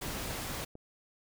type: noise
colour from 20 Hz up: pink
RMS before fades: -38 dBFS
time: 0.01-0.65 s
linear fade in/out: 10 ms
type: clicks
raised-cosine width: 2 ms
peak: -34 dBFS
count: 2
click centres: 0.308 / 0.754 s
effects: none